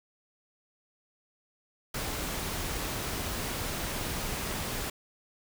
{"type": "noise", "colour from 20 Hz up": "pink", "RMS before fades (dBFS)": -34, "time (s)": [1.94, 4.9], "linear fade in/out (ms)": 5, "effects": []}